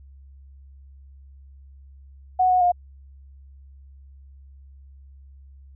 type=tone with pitch steps; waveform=sine; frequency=739 / 732 / 711 Hz; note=F#5 / F#5 / F5; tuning=-2 / -19 / +31 cents; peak=-15 dBFS; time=2.39-2.72 s; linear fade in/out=10 ms; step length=110 ms; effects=added 68 Hz sine -44 dBFS peak until 5.75 s